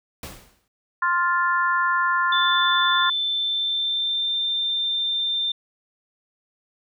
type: noise with exponential decay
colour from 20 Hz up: pink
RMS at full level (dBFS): -33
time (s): 0.23-0.68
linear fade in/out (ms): 2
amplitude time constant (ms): 97
type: harmonic tone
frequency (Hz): 350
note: F4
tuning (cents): +4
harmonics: 3 / 4 / 5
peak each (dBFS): -21 / -23 / -25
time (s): 1.02-3.1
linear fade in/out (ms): 5
type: tone with pitch glide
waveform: sine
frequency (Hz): 3520 to 3586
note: A7 to A7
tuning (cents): 0 to +32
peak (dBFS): -21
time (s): 2.32-5.52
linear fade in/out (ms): 5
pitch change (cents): +32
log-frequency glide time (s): 2.92-4.35
effects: none